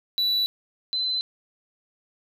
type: tone pair in turn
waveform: triangle / sine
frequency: 3951 / 4043 Hz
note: B7 / B7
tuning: 0 / +40 cents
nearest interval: unison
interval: 40 cents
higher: second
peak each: -19 / -23 dBFS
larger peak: first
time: 0.18-0.46 / 0.93-1.21 s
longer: neither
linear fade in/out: 0 ms
effects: none